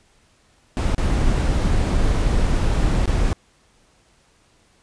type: noise with dropouts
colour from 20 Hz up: brown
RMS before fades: -18 dBFS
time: 0.77-3.33 s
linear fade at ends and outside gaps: 0 ms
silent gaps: 0.948-0.98 / 3.056-3.077 s
effects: pink hiss -58 dBFS RMS until 4.82 s + resampled to 22050 Hz